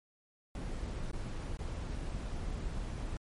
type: noise with dropouts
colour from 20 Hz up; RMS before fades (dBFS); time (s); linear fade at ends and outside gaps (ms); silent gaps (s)
brown; -38; 0.55-3.17; 1; 1.114-1.132 / 1.571-1.59
effects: MP3 48 kbps